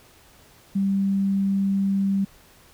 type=tone; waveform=sine; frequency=196 Hz; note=G3; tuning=in tune; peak=-19 dBFS; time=0.75-2.25 s; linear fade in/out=10 ms; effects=pink hiss -53 dBFS RMS until 2.73 s